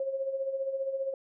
sine tone with tremolo, 539 Hz, C#5, 49 cents flat, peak -27 dBFS, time 0-1.14 s, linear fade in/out 2 ms, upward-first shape sine, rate 15 Hz, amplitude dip 60%, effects none

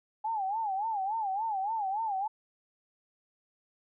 sine tone with vibrato, 830.6 Hz, G#5, in tune, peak -29 dBFS, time 0.24-2.28 s, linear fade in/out 10 ms, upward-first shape sine, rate 3.5 Hz, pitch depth 160 cents each way, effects none

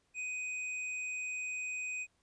sine tone with hard clipping, 2500 Hz, D#7, 8 cents sharp, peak -38 dBFS, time 0.14-2.07 s, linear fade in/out 50 ms, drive 9 dB, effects pink hiss -75 dBFS RMS until 2.22 s + resampled to 22050 Hz

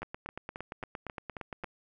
two click trains, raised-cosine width 0.5 ms, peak -23 / -24 dBFS, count 15 / 7, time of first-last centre 0.03-1.643 / 0.02-1.637 s, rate 8.68 / 3.71 Hz, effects none

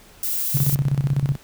violet noise, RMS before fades -24 dBFS, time 0.23-0.75 s, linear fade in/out 2 ms
sine tone with tremolo, 138.9 Hz, C#3, 4 cents sharp, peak -15 dBFS, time 0.54-1.36 s, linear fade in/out 10 ms, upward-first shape square, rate 16 Hz, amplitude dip 75%
effects pink hiss -49 dBFS RMS until 1.43 s

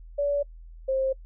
sine tone pair in turn, 573 / 530.6 Hz, D5 / C5, -43 / +24 cents, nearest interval minor second, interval 133 cents, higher first, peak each -22 dBFS, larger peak neither, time 0.18-0.43 / 0.88-1.13 s, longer neither, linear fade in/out 10 ms, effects noise-tail reverb RT60 0.1 s tail -26 dB re dry + added 41 Hz sine -42 dBFS peak until 1.25 s

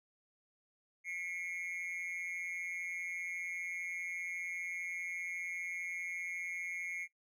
triangle tone with amplitude modulation, 2168 Hz, C#7, 39 cents flat, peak -33 dBFS, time 1.04-7.08 s, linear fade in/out 50 ms, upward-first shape sine, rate 175 Hz, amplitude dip 80%, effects noise-tail reverb RT60 0.1 s tail -17 dB re dry

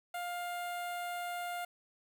sawtooth tone with notch filter, 704 Hz, F5, 14 cents sharp, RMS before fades -39 dBFS, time 0.14-1.65 s, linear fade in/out 5 ms, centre 5400 Hz, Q 1.1, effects 10-bit

